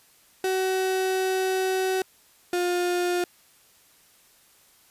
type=tone pair in turn; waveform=35% pulse; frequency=376.8 / 354.6 Hz; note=F#4 / F4; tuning=+32 / +26 cents; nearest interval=minor second; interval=106 cents; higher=first; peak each=-21 dBFS; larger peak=neither; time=0.44-2.02 / 2.53-3.24 s; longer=first; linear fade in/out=2 ms; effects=white hiss -58 dBFS RMS until 4.9 s + resampled to 32000 Hz